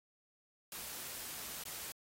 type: noise with dropouts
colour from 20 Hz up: white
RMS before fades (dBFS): -45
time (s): 0.72-1.92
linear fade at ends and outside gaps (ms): 1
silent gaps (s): 1.637-1.655
effects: AAC 48 kbps